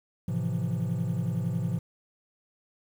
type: chord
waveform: triangle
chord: F major seventh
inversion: first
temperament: just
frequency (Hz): 109.13 / 130.96 / 163.7 / 174.61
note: A2 / C3 / E3 / F3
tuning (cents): -14 / +2 / -12 / 0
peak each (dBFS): -30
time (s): 0.28-1.79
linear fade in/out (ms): 5
effects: tanh soft clip ceiling -15 dBFS + 9-bit